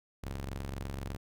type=ring-modulated tone; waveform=sawtooth; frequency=68.1 Hz; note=C#2; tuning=30 cents flat; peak=-30 dBFS; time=0.23-1.17 s; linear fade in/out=10 ms; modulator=22.1 Hz; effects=none